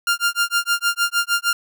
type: tone with tremolo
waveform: sawtooth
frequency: 1399 Hz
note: F6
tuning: 3 cents sharp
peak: -11 dBFS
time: 0.07-1.53 s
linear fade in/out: 2 ms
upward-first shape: sine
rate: 6.5 Hz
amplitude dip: 100%
effects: none